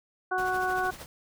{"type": "harmonic tone", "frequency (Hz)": 370, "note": "F#4", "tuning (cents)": 0, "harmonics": [1, 2, 3, 4], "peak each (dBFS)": [-33, -29, -33, -30], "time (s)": [0.31, 0.91], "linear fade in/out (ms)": 10}
{"type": "noise with tremolo", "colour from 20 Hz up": "pink", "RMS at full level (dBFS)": -41, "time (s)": [0.38, 1.06], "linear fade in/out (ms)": 0, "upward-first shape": "triangle", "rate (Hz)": 13, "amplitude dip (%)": 65}
{"effects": []}